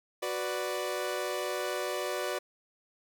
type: chord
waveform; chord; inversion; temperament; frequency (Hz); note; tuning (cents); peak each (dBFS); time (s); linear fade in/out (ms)
sawtooth; B minor; second; equal; 370 / 493.9 / 587.3; F#4 / B4 / D5; 0 / 0 / 0; -32 / -33 / -31; 0.22-2.39; 10
effects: none